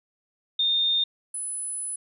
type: tone pair in turn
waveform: sine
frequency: 3643 / 10063 Hz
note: A#7 / D#9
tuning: -41 / +18 cents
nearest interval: octave + tritone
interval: 1759 cents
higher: second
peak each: -20 / -29 dBFS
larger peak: first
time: 0.59-1.04 / 1.34-1.96 s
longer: second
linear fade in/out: 5 ms
effects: none